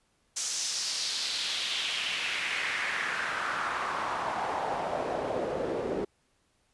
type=noise with band-pass filter sweep; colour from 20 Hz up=pink; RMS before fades=-32 dBFS; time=0.36-6.05 s; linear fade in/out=10 ms; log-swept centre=6600 to 390 Hz; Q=2.5; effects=pink hiss -71 dBFS RMS until 6.73 s + resampled to 24000 Hz